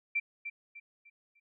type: tone with echo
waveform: sine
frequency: 2349 Hz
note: D7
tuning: in tune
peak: -27 dBFS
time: 0.15-0.2 s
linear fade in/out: 10 ms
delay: 300 ms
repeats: 4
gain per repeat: -9 dB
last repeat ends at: 1.4 s
effects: none